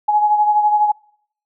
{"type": "beating tone pair", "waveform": "sine", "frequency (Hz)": [839, 851], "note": ["G#5", "G#5"], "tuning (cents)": [17, 42], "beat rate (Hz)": 12, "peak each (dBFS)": [-12, -21], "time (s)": [0.08, 0.92], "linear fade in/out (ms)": 10, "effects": ["noise-tail reverb RT60 0.6 s tail -25 dB re dry"]}